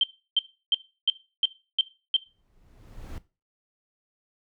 sine tone bursts, 3136 Hz, G7, in tune, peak -17 dBFS, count 7, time 0.01-2.165 s, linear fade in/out 2 ms, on 25 ms, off 330 ms
brown noise with exponential growth, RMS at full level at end -35 dBFS, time 2.26-3.18 s, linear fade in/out 1 ms, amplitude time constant 200 ms
effects noise-tail reverb RT60 0.3 s tail -17 dB re dry

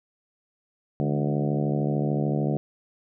harmonic tone with a mistuned harmonic, 73.42 Hz, D2, in tune, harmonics 2 / 3 / 4 / 5 / 6 / 7 / 8 / 9 / 10, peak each -25 / -29 / -31 / -33 / -35 / -36 / -37 / -38 / -39 dBFS, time 1-2.57 s, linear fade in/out 0 ms, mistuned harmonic 3, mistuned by -65 cents, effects none

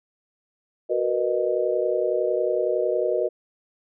sine chord, B major seventh, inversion second, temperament just, 370.4 / 463 / 493.9 / 617.4 Hz, F#4 / A#4 / B4 / D#5, +2 / -12 / 0 / -14 cents, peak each -26 / -27 / -26 / -25 dBFS, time 0.89-3.29 s, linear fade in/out 20 ms, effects none

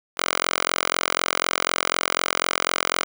5% pulse tone with high-pass filter, 44.02 Hz, F1, 14 cents sharp, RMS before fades -24 dBFS, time 0.17-3.04 s, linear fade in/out 10 ms, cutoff 970 Hz, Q 0.81, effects none

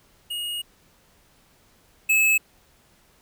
square tone pair in turn, 2871 / 2595 Hz, F7 / E7, +47 / -28 cents, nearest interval major second, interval 175 cents, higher first, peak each -28 / -17 dBFS, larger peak second, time 0.3-0.62 / 2.09-2.38 s, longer first, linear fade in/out 10 ms, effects pink hiss -59 dBFS RMS until 3.21 s

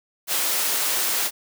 white high-pass noise, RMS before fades -23 dBFS, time 0.27-1.31 s, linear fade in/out 50 ms, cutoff 340 Hz, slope 12 dB/octave, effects none

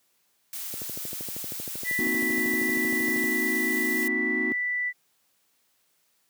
blue noise, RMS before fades -35 dBFS, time 0.53-4.08 s, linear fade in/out 2 ms
click train, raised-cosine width 2 ms, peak -25 dBFS, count 33, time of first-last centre 0.74-3.24 s, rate 12.8 Hz
sine tone, 1975.5 Hz, B6, in tune, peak -25 dBFS, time 1.84-4.93 s, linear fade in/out 50 ms
triangle chord, C half-diminished seventh, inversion third, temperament equal, 233.1 / 261.6 / 311.1 / 370 Hz, Bb3 / C4 / Eb4 / Gb4, 0 / 0 / 0 / 0 cents, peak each -31 dBFS, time 1.99-4.52 s, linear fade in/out 0 ms
effects white hiss -69 dBFS RMS until 6.29 s + high-pass 100 Hz 12 dB/octave

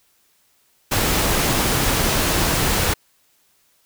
pink noise, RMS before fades -19 dBFS, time 0.91-2.94 s, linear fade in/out 10 ms, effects white hiss -61 dBFS RMS until 3.85 s

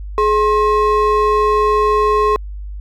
triangle ring-modulated tone, 745 Hz, F#5, 12 cents sharp, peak -6 dBFS, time 0.18-2.36 s, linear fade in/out 0 ms, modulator 322 Hz, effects added 50 Hz sine -25 dBFS peak until 2.8 s

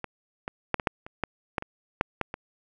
clicks, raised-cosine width 0.5 ms, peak -18 / -17 / -7 / -15 / -7 / -25 / -11 / -11 / -20 / -6 / -11 / -18 dBFS, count 12, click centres 0.043 / 0.479 / 0.743 / 0.798 / 0.872 / 1.065 / 1.237 / 1.582 / 1.624 / 2.011 / 2.213 / 2.341 s, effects none

